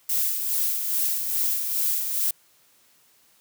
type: noise with tremolo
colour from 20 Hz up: violet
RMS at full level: -23 dBFS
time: 0.09-2.31 s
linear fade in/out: 5 ms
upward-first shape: sine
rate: 2.4 Hz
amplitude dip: 45%
effects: white hiss -60 dBFS RMS until 3.4 s + high-pass 80 Hz 12 dB/octave